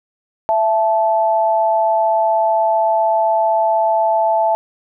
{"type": "tone pair together", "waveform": "sine", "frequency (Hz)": [665, 872.1], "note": ["E5", "A5"], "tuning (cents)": [15, -16], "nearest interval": "perfect fourth", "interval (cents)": 469, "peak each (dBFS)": -15, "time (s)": [0.49, 4.55], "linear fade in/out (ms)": 0, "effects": []}